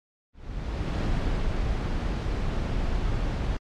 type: noise with ADSR envelope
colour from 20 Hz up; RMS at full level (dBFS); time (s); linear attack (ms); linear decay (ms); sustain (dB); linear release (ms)
brown; -25; 0.33-3.57; 680; 490; -2; 5
effects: low-pass 5000 Hz 12 dB/octave + AAC 64 kbps